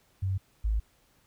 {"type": "tone pair in turn", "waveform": "sine", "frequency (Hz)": [95.4, 53.54], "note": ["G2", "A1"], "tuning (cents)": [-47, -47], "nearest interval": "minor seventh", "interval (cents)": 1000, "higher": "first", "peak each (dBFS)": [-26, -24], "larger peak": "second", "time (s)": [[0.22, 0.38], [0.64, 0.8]], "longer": "neither", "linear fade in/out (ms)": 10, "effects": ["pink hiss -66 dBFS RMS until 1.26 s"]}